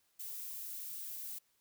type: noise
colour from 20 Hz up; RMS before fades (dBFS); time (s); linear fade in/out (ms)
violet; -44; 0.19-1.39; 10
effects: white hiss -75 dBFS RMS until 1.6 s